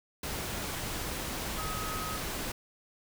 sine tone in noise, 1267 Hz, D#6, 31 cents sharp, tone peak -38 dBFS, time 1.58-2.17 s, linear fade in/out 5 ms, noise pink, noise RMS -36 dBFS, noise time 0.23-2.52 s, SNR -5 dB, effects none

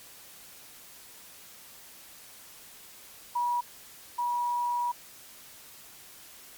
sine tone pair in turn, 965 / 965 Hz, B5 / B5, -40 / -40 cents, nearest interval unison, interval 0 cents, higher neither, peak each -25 / -26 dBFS, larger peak first, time 3.35-3.61 / 4.18-4.92 s, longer second, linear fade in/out 10 ms, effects white hiss -50 dBFS RMS until 6.57 s + MP3 96 kbps

